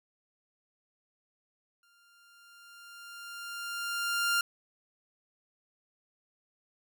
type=tone with exponential growth; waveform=sawtooth; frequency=1396.9 Hz; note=F6; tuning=in tune; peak=-21 dBFS; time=1.83-4.41 s; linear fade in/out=2 ms; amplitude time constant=560 ms; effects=none